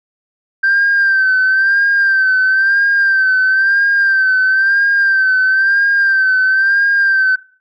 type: tone with vibrato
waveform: sine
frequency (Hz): 1568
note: G6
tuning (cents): 0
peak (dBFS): -8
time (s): 0.63-7.36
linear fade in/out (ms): 10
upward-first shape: sine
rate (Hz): 1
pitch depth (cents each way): 54
effects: noise-tail reverb RT60 0.4 s tail -18 dB re dry + tanh soft clip ceiling -6 dBFS